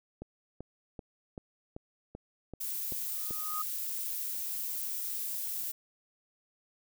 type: click train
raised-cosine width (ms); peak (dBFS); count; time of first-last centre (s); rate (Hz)
2; -28; 9; 0.22-3.309; 2.59
type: noise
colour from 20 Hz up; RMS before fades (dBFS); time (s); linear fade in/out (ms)
violet; -36; 2.6-5.72; 10
type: tone with exponential growth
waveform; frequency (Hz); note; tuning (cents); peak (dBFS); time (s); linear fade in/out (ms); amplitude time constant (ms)
sine; 1243; D#6; -2; -31; 3.06-3.62; 5; 120
effects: none